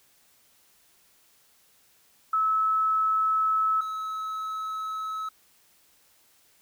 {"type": "tone pair in turn", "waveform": ["sine", "triangle"], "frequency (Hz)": [1299, 1292.2], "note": ["E6", "E6"], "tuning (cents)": [-26, -35], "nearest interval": "unison", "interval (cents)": 9, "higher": "first", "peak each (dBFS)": [-21, -28], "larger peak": "first", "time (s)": [[2.33, 3.81], [3.81, 5.29]], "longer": "neither", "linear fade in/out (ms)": 5, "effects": ["white hiss -62 dBFS RMS until 6.61 s"]}